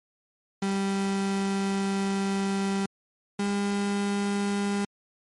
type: tone pair in turn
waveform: 35% pulse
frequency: 196 / 201.4 Hz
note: G3 / G3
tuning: 0 / +47 cents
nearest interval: unison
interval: 47 cents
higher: second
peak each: -23 dBFS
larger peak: neither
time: 0.62-2.86 / 3.39-4.85 s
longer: first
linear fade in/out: 5 ms
effects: MP3 48 kbps